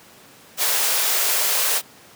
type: high-pass noise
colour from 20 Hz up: white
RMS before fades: -20 dBFS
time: 0.57-1.82 s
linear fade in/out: 50 ms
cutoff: 400 Hz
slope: 48 dB/octave
effects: pink hiss -47 dBFS RMS until 2.15 s + high-pass 150 Hz 12 dB/octave